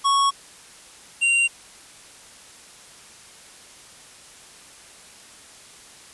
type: tone pair in turn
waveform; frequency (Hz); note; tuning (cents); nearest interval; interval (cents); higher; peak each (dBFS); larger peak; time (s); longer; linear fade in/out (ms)
square; 1108 / 2766; C#6 / F7; -1 / -17; octave + major third; 1584; second; -17 / -17; neither; 0.04-0.31 / 1.21-1.48; neither; 20
effects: white hiss -46 dBFS RMS until 6.13 s + resampled to 24000 Hz